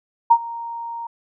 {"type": "tone with ADSR envelope", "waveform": "sine", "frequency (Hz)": 931, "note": "A#5", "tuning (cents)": -2, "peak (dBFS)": -6, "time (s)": [0.3, 1.07], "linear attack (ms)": 13, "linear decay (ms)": 62, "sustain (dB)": -21, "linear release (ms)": 5, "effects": []}